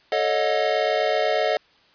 square chord, D# half-diminished seventh, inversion second, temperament equal with one note detuned, 440 / 554.4 / 622.3 / 721 Hz, A4 / C#5 / D#5 / F#5, 0 / 0 / 0 / -45 cents, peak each -27 / -27 / -24 / -26 dBFS, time 0.12-1.57 s, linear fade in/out 2 ms, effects white hiss -57 dBFS RMS until 1.94 s + resampled to 11025 Hz

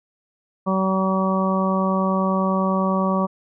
harmonic tone, 190 Hz, F#3, 46 cents sharp, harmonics 1 / 2 / 3 / 4 / 5 / 6, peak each -20 / -29 / -25 / -32 / -28 / -25 dBFS, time 0.66-3.27 s, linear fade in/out 20 ms, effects none

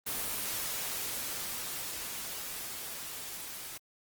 white noise with level ramp, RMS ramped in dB -34 to -43 dBFS, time 0.06-3.78 s, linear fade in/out 10 ms, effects Opus 24 kbps

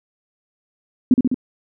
sine tone with echo, 252.8 Hz, B3, 41 cents sharp, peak -7 dBFS, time 1.11-1.14 s, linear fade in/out 2 ms, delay 68 ms, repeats 3, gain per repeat -3 dB, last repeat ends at 1.344 s, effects none

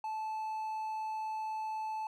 triangle tone, 872 Hz, A5, 16 cents flat, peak -33 dBFS, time 0.04-2.07 s, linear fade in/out 2 ms, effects none

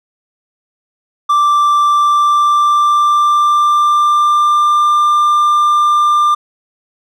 triangle tone with pitch glide, 1174.7 to 1193.2 Hz, D6 to D6, 0 to +27 cents, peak -6 dBFS, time 1.29-6.35 s, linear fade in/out 10 ms, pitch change +27 cents, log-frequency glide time 1.86-4.86 s, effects none

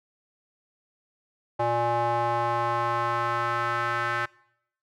square tone with band-pass filter sweep, 118.5 Hz, A#2, 29 cents sharp, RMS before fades -26 dBFS, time 1.59-4.26 s, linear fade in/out 10 ms, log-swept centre 760 to 1500 Hz, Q 3, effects noise-tail reverb RT60 0.7 s tail -22 dB re dry

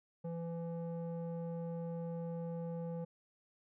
square tone with low-pass filter, 167.9 Hz, E3, 32 cents sharp, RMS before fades -41 dBFS, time 0.24-3.05 s, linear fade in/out 10 ms, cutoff 610 Hz, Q 2.1, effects none

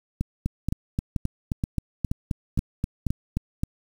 two click trains, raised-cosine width 5 ms, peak -12 / -12 dBFS, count 13 / 7, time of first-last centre 0.46-3.635 / 0.21-3.067 s, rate 3.78 / 2.1 Hz, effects 7-bit

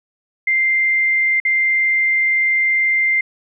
sine tone with dropouts, 2093 Hz, C7, in tune, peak -13 dBFS, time 0.47-3.21 s, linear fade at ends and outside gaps 5 ms, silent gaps 1.401-1.45 s, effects none

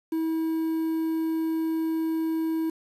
triangle tone with quantisation, 322.6 Hz, E4, 37 cents flat, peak -22 dBFS, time 0.12-2.7 s, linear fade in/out 5 ms, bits 8, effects resampled to 32000 Hz

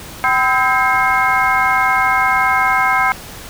sine tone cluster, 770 / 1016 / 1291 / 1594 / 2152 Hz, G5 / B5 / E6 / G6 / C7, -31 / +49 / -37 / +28 / +48 cents, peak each -18 dBFS, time 0.24-3.12 s, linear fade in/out 0 ms, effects pink hiss -33 dBFS RMS until 3.49 s

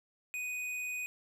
sine tone with hard clipping, 2489 Hz, D#7, in tune, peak -37 dBFS, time 0.34-1.06 s, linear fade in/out 0 ms, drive 10 dB, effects none

